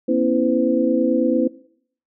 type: tone cluster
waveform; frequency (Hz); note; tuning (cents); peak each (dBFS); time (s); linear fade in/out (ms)
sine; 239.9 / 268.8 / 327.8 / 509; A#3 / C4 / E4 / C5; +50 / +47 / -10 / -48; -21; 0.08-1.48; 10
effects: noise-tail reverb RT60 0.6 s tail -19 dB re dry